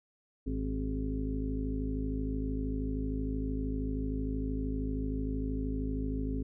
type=harmonic tone with a mistuned harmonic; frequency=53 Hz; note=G#1; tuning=36 cents sharp; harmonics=1 / 2 / 3 / 4 / 5 / 7 / 8; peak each=-34 / -41 / -43 / -45 / -35 / -48 / -44 dBFS; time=0.46-6.43 s; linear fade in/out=10 ms; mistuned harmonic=7; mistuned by=+24 cents; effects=none